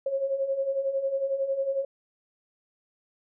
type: beating tone pair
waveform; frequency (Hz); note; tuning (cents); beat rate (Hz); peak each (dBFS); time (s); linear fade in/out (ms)
sine; 535 / 546; C5 / C#5; +38 / -26; 11; -32 / -26; 0.06-1.85; 5
effects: none